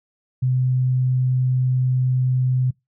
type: tone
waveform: sine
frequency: 127.9 Hz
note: C3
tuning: 39 cents flat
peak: -16 dBFS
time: 0.42-2.71 s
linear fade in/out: 10 ms
effects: noise-tail reverb RT60 0.2 s tail -25 dB re dry